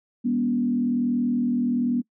sine tone with frequency modulation, 243.1 Hz, B3, 27 cents flat, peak -20 dBFS, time 0.24-2.02 s, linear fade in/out 20 ms, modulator 41.1 Hz, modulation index 0.69, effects noise-tail reverb RT60 0.1 s tail -24 dB re dry

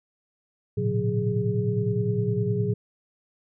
sine tone cluster, 109.7 / 119.5 / 141.3 / 181.6 / 413.1 Hz, A2 / A#2 / C#3 / F#3 / G#4, -5 / +43 / +34 / -32 / -9 cents, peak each -28 / -27 / -32 / -29 / -28 dBFS, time 0.77-2.74 s, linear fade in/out 10 ms, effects none

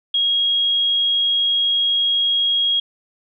sine tone, 3284 Hz, G#7, 20 cents flat, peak -15 dBFS, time 0.14-2.8 s, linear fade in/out 5 ms, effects none

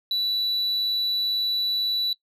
sine tone, 3951 Hz, B7, in tune, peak -19 dBFS, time 0.11-2.13 s, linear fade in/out 2 ms, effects noise-tail reverb RT60 0.1 s tail -22 dB re dry + tanh soft clip ceiling -21 dBFS

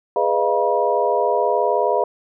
sine tone cluster, 415.8 / 495.4 / 609 / 688 / 964 Hz, G#4 / B4 / D#5 / F5 / B5, +2 / +5 / -37 / -26 / -42 cents, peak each -22 dBFS, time 0.16-2.04 s, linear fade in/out 2 ms, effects none

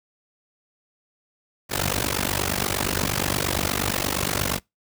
pink noise with amplitude modulation, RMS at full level -20 dBFS, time 1.69-4.6 s, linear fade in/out 50 ms, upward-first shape sine, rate 48.5 Hz, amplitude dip 100%, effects noise-tail reverb RT60 0.2 s tail -26 dB re dry + high-pass 60 Hz 12 dB/octave

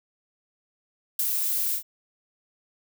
violet noise with ADSR envelope, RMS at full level -24 dBFS, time 1.19-1.83 s, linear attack 3 ms, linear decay 33 ms, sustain -2 dB, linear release 94 ms, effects none

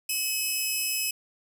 10% pulse tone pair together, 2571 / 2991 Hz, E7 / F#7, -44 / +18 cents, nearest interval minor third, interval 262 cents, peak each -18 / -27 dBFS, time 0.09-1.11 s, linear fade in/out 5 ms, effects none

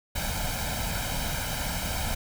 pink noise with comb filter, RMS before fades -30 dBFS, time 0.15-2.15 s, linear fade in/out 10 ms, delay 1.3 ms, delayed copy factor +0.75, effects none

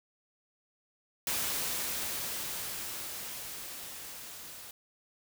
white noise with level ramp, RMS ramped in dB -32 to -47 dBFS, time 1.27-4.71 s, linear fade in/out 2 ms, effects none

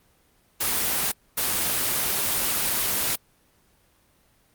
white noise bursts at uneven times, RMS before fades -24 dBFS, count 2, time 0.6-1.12 / 1.37-3.16 s, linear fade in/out 10 ms, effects pink hiss -62 dBFS RMS until 4.54 s + Opus 24 kbps

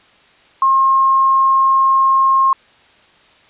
sine tone, 1071 Hz, C6, 40 cents sharp, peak -9 dBFS, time 0.62-2.53 s, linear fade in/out 2 ms, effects white hiss -49 dBFS RMS until 3.49 s + resampled to 8000 Hz

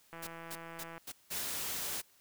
click train, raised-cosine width 0.5 ms, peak -32 dBFS, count 142, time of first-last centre 0.13-0.979 s, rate 166 Hz
white noise bursts, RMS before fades -43 dBFS, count 5, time 0.22-1.405 s, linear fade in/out 10 ms, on 53 ms, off 230 ms
white noise, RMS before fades -38 dBFS, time 1.3-2.02 s, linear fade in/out 20 ms
effects white hiss -66 dBFS RMS until 2.2 s

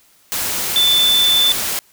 sine tone in noise, 3520 Hz, A7, in tune, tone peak -11 dBFS, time 0.76-1.52 s, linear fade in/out 0 ms, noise white, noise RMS -21 dBFS, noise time 0.32-1.79 s, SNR +7 dB, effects white hiss -53 dBFS RMS until 1.92 s

